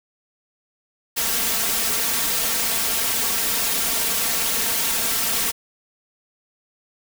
white noise with comb filter, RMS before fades -22 dBFS, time 1.16-5.52 s, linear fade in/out 20 ms, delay 4.4 ms, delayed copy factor +0.7, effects none

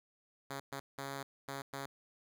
5% pulse tone bursts at uneven times, 138 Hz, C#3, 7 cents flat, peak -29 dBFS, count 5, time 0.5-0.6 / 0.72-0.8 / 0.98-1.23 / 1.48-1.62 / 1.73-1.86 s, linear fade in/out 5 ms, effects none

